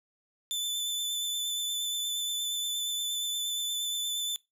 sawtooth tone with vibrato, 3517 Hz, A7, 1 cent flat, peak -27 dBFS, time 0.51-4.36 s, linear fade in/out 0 ms, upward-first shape sine, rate 8.5 Hz, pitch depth 18 cents each way, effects noise-tail reverb RT60 0.2 s tail -22 dB re dry

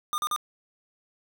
square tone bursts, 1213 Hz, D#6, 44 cents flat, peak -26 dBFS, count 3, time 0.13-0.362 s, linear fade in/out 0 ms, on 50 ms, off 41 ms, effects none

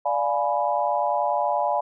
sine chord, D diminished seventh, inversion none, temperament equal with one note detuned, 587.3 / 698.5 / 838.3 / 987.8 Hz, D5 / F5 / Ab5 / Cb6, 0 / 0 / +16 / 0 cents, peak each -26 / -26 / -25 / -27 dBFS, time 0.05-1.81 s, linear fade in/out 10 ms, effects none

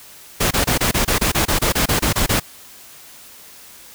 pink noise bursts, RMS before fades -17 dBFS, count 15, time 0.4-2.4 s, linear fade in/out 10 ms, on 110 ms, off 25 ms, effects white hiss -42 dBFS RMS until 3.94 s

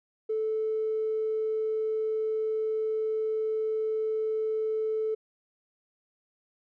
triangle tone with tanh clipping, 437.2 Hz, A4, 11 cents flat, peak -26 dBFS, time 0.29-5.15 s, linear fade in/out 10 ms, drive 4 dB, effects none

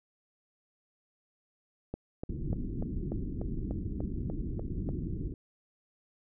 click train, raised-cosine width 2 ms, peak -22 dBFS, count 11, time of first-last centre 1.94-4.89 s, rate 3.39 Hz
pink low-pass noise, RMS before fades -35 dBFS, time 2.29-5.34 s, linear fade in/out 5 ms, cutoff 360 Hz, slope 48 dB/octave
effects none

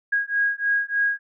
sine beating tone pair, 1640 / 1643.3 Hz, G#6 / G#6, -22 / -19 cents, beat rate 3.3 Hz, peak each -23 dBFS, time 0.12-1.19 s, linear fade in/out 10 ms, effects none

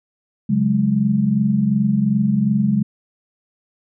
sine chord, C# suspended fourth, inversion none, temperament equal, 138.59 / 185 / 207.7 Hz, C#3 / F#3 / G#3, 0 / 0 / 0 cents, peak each -21 / -21 / -16 dBFS, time 0.49-2.83 s, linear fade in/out 10 ms, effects none

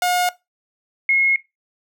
sawtooth / sine tone pair in turn, 718 / 2164 Hz, F5 / C#7, +48 / -42 cents, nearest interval octave + perfect fifth, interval 1910 cents, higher second, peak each -13 / -13 dBFS, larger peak neither, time 0.02-0.29 / 1.09-1.36 s, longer neither, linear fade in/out 2 ms, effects noise-tail reverb RT60 0.2 s tail -18 dB re dry

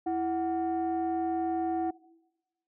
sine tone pair together, 330.5 / 741.5 Hz, E4 / F#5, +5 / +4 cents, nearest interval octave + major second, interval 1399 cents, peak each -28 / -29 dBFS, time 0.06-1.91 s, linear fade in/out 10 ms, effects noise-tail reverb RT60 1.0 s tail -21 dB re dry + tanh soft clip ceiling -23 dBFS

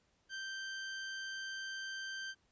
sawtooth tone, 1564 Hz, G6, 4 cents flat, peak -37 dBFS, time 0.29-2.35 s, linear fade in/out 50 ms, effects pink hiss -75 dBFS RMS until 2.51 s + resampled to 16000 Hz

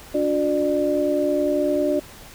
sine tone cluster, 290.5 / 360.3 / 597 Hz, D4 / F#4 / D5, -19 / -46 / +28 cents, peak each -23 / -24 / -21 dBFS, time 0.14-2 s, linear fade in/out 10 ms, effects pink hiss -43 dBFS RMS until 2.34 s

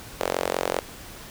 sawtooth tone with high-pass filter, 45.08 Hz, F#1, 44 cents flat, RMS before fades -27 dBFS, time 0.2-0.8 s, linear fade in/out 10 ms, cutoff 520 Hz, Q 2.2, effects pink hiss -42 dBFS RMS until 1.3 s

